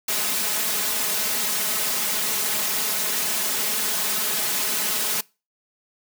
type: noise with comb filter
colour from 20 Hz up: white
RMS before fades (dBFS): -24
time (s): 0.08-5.21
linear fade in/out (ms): 5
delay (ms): 4.7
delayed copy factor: +1
effects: noise-tail reverb RT60 0.3 s tail -24 dB re dry + high-pass 150 Hz 12 dB/octave